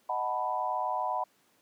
sine chord, B dominant seventh, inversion first, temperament equal, 622.3 / 740 / 880 / 987.8 Hz, D#5 / F#5 / A5 / B5, 0 / 0 / 0 / 0 cents, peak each -37 / -33 / -36 / -32 dBFS, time 0.09-1.24 s, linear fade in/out 5 ms, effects pink hiss -67 dBFS RMS until 1.61 s + high-pass 200 Hz 12 dB/octave

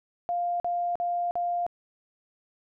sine tone bursts, 700 Hz, F5, 4 cents sharp, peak -25 dBFS, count 4, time 0.29-1.665 s, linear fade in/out 0 ms, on 310 ms, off 45 ms, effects none

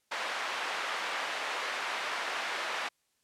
white band-pass noise, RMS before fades -35 dBFS, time 0.11-2.89 s, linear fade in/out 10 ms, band 650 to 2100 Hz, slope 12 dB/octave, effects white hiss -75 dBFS RMS until 3.23 s + low-pass 11000 Hz 12 dB/octave

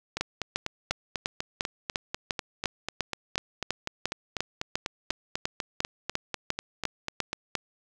two click trains, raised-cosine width 0.2 ms, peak -10 / -13 dBFS, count 22 / 30, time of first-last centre 0.21-7.553 / 0.17-7.33 s, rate 2.86 / 4.05 Hz, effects none

